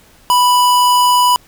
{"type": "tone", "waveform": "square", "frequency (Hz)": 987.8, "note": "B5", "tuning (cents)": 0, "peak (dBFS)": -9, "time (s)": [0.3, 1.36], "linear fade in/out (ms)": 0, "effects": ["pink hiss -47 dBFS RMS until 1.47 s"]}